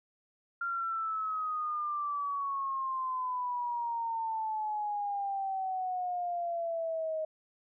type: exponential sweep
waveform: sine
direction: down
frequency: 1392 to 626 Hz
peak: -31 dBFS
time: 0.61-7.25 s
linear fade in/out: 5 ms
effects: none